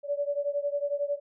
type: beating tone pair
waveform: sine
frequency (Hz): 570 / 581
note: C#5 / D5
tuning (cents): +48 / -19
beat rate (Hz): 11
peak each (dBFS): -29 / -31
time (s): 0.03-1.2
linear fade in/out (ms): 50
effects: none